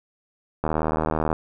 click train, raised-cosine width 1 ms, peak -9 dBFS, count 55, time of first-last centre 0.64-1.329 s, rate 78.4 Hz, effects none

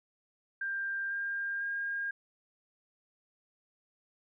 sine tone with pitch steps, 1589 / 1602.8 / 1616.8 Hz, G6 / G6 / G#6, +23 / +38 / -47 cents, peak -32 dBFS, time 0.61-2.11 s, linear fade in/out 5 ms, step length 500 ms, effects none

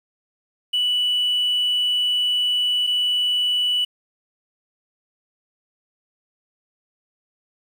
triangle tone pair in turn, 2960 / 2960 Hz, F#7 / F#7, 0 / 0 cents, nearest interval unison, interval 0 cents, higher neither, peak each -15 dBFS, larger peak neither, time 0.73-2.87 / 2.87-3.85 s, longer first, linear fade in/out 10 ms, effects tanh soft clip ceiling -14 dBFS + 8-bit

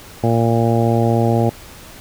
harmonic tone, 115.8 Hz, A#2, 11 cents flat, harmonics 1 / 2 / 3 / 4 / 5 / 6 / 7, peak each -16 / -19 / -21 / -22 / -23 / -24 / -24 dBFS, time 0.23-1.5 s, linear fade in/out 10 ms, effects pink hiss -39 dBFS RMS until 2 s

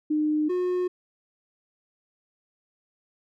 sine / triangle tone pair in turn, 304.1 / 361.6 Hz, D#4 / F#4, -40 / -40 cents, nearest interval minor third, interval 300 cents, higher second, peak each -21 dBFS, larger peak neither, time 0.1-0.49 / 0.49-0.88 s, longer neither, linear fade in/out 10 ms, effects none

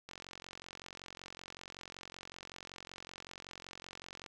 click train, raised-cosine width 0.2 ms, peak -29 dBFS, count 190, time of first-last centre 0.09-4.262 s, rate 45.3 Hz, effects none

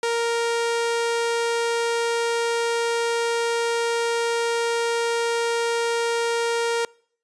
sawtooth tone, 466.2 Hz, A#4, in tune, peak -17 dBFS, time 0.03-6.85 s, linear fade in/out 2 ms, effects noise-tail reverb RT60 0.6 s tail -26 dB re dry + resampled to 22050 Hz

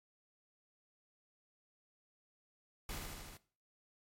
pink noise with echo, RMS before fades -43 dBFS, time 2.89-2.98 s, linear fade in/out 2 ms, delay 78 ms, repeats 5, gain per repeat -2 dB, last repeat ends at 3.37 s, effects noise-tail reverb RT60 0.4 s tail -18 dB re dry + MP3 64 kbps

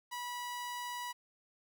sawtooth tone, 976 Hz, B5, 21 cents flat, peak -35 dBFS, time 0.11-1.13 s, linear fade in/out 20 ms, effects 11-bit

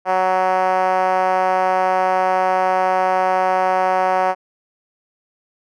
5% pulse tone with band-pass filter, 186 Hz, F#3, 9 cents sharp, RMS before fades -17 dBFS, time 0.05-4.35 s, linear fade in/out 50 ms, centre 710 Hz, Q 2.5, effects none

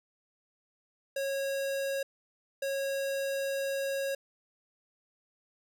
square tone bursts at uneven times, 548 Hz, C#5, 20 cents flat, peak -31 dBFS, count 2, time 1.16-2.03 / 2.62-4.15 s, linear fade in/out 5 ms, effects none

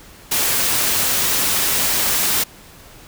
white noise, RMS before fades -18 dBFS, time 0.31-2.44 s, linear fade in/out 10 ms, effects pink hiss -43 dBFS RMS until 3.07 s

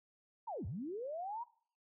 sine linear two-way sweep, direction down then up, 972 to 73.42 to 972 Hz, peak -39 dBFS, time 0.47-1.44 s, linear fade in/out 10 ms, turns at 0.66 s, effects noise-tail reverb RT60 0.5 s tail -20 dB re dry

